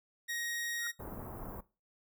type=tone; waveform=sawtooth; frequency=1881 Hz; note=A#6; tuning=15 cents sharp; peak=-32 dBFS; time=0.28-0.92 s; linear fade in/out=20 ms
type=tone with exponential growth; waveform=sine; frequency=1410 Hz; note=F6; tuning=16 cents sharp; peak=-39 dBFS; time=0.75-0.87 s; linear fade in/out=1 ms; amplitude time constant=24 ms
type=band-stop noise; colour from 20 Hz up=pink; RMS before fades=-44 dBFS; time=0.99-1.61 s; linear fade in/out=10 ms; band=1200 to 15000 Hz; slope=24 dB/octave
effects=noise-tail reverb RT60 0.3 s tail -19 dB re dry